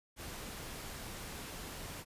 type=noise; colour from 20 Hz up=pink; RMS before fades=-45 dBFS; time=0.16-2.05 s; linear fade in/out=50 ms; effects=resampled to 32000 Hz